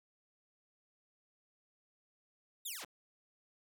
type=linear sweep; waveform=5% pulse; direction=down; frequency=3861 to 51.91 Hz; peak=-32 dBFS; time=2.65-2.85 s; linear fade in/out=10 ms; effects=12-bit